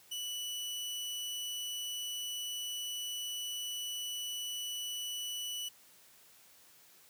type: tone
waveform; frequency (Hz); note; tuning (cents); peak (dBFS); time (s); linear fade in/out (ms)
sawtooth; 2960; F#7; 0; -34; 0.11-5.69; 10
effects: white hiss -61 dBFS RMS until 7.09 s + high-pass 80 Hz 12 dB/octave